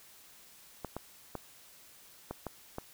clicks, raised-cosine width 1 ms, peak -23 dBFS, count 6, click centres 0.847 / 0.966 / 1.353 / 2.31 / 2.467 / 2.784 s, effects white hiss -57 dBFS RMS until 2.93 s

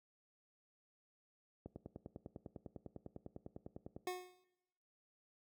click train, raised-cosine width 2 ms, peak -34 dBFS, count 24, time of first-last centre 1.66-3.965 s, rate 9.98 Hz
25% pulse tone with exponential decay, 364 Hz, F#4, 28 cents flat, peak -33 dBFS, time 4.07-4.44 s, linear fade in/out 2 ms, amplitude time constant 79 ms
effects noise-tail reverb RT60 1.0 s tail -19 dB re dry + high-pass 60 Hz 12 dB/octave

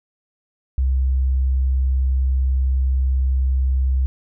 sine tone, 65.41 Hz, C2, in tune, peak -15 dBFS, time 0.78-4.06 s, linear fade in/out 0 ms, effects none

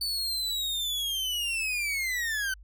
40% pulse linear sweep, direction down, 4533 to 1511 Hz, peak -27 dBFS, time 0.01-2.54 s, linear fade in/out 5 ms, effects added 50 Hz sine -47 dBFS peak until 2.63 s

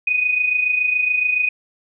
sine tone with amplitude modulation, 2490 Hz, D#7, 1 cent sharp, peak -13 dBFS, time 0.07-1.49 s, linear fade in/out 5 ms, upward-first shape sine, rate 27.1 Hz, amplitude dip 60%, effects none

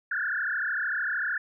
sine tone with frequency modulation, 1589 Hz, G6, 23 cents sharp, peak -26 dBFS, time 0.11-1.38 s, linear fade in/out 5 ms, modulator 33.2 Hz, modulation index 5.3, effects none

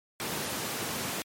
pink high-pass noise, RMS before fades -34 dBFS, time 0.2-1.22 s, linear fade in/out 0 ms, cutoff 130 Hz, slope 12 dB/octave, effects high-pass 80 Hz 12 dB/octave + MP3 64 kbps

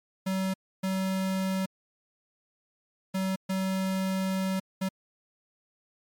square tone bursts at uneven times, 190 Hz, F#3, 46 cents sharp, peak -27 dBFS, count 5, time 0.26-0.54 / 0.83-1.66 / 3.14-3.36 / 3.49-4.6 / 4.81-4.89 s, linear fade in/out 10 ms, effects MP3 96 kbps

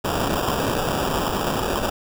white noise with sample-and-hold, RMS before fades -23 dBFS, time 0.04-1.9 s, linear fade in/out 10 ms, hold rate 2100 Hz, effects none

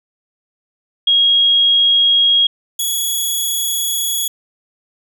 sine / 10% pulse tone pair in turn, 3282 / 3366 Hz, G#7 / G#7, -21 / +23 cents, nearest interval unison, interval 44 cents, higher second, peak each -9 dBFS, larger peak neither, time 1.07-2.47 / 2.79-4.28 s, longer second, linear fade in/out 5 ms, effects none

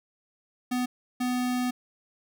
square tone bursts at uneven times, 249.1 Hz, B3, 15 cents sharp, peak -26 dBFS, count 2, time 0.71-0.86 / 1.2-1.71 s, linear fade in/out 10 ms, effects none

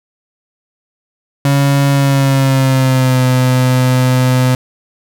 35% pulse tone with pitch glide, 139.9 to 127.55 Hz, C#3 to C3, +16 to -44 cents, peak -7 dBFS, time 1.45-4.55 s, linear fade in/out 2 ms, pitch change -160 cents, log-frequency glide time 1.91-3.24 s, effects none

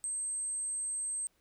sine tone, 8300 Hz, C9, 15 cents flat, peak -33 dBFS, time 0.04-1.27 s, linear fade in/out 0 ms, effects pink hiss -73 dBFS RMS until 1.4 s

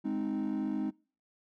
triangle chord, Ab major, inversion none, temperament equal, 207.7 / 261.6 / 311.1 Hz, Ab3 / C4 / Eb4, 0 / 0 / 0 cents, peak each -32 dBFS, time 0.04-0.91 s, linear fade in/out 20 ms, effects noise-tail reverb RT60 0.4 s tail -26 dB re dry + tanh soft clip ceiling -24 dBFS

